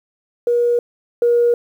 sine tone pair in turn, 478.6 / 476.1 Hz, A#4 / A#4, +46 / +37 cents, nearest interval unison, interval 9 cents, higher first, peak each -12 / -10 dBFS, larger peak second, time 0.47-0.79 / 1.22-1.54 s, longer neither, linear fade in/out 2 ms, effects tanh soft clip ceiling -6 dBFS + 8-bit

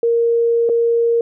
sine tone with dropouts, 466.2 Hz, A#4, in tune, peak -12 dBFS, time 0.03-1.21 s, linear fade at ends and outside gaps 2 ms, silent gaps 0.691-0.696 s, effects none

